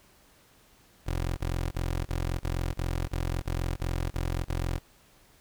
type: tone bursts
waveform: 20% pulse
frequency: 43.46 Hz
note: F1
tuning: 8 cents flat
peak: -23 dBFS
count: 11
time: 1.06-4.79 s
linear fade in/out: 20 ms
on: 310 ms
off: 32 ms
effects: pink hiss -60 dBFS RMS until 5.4 s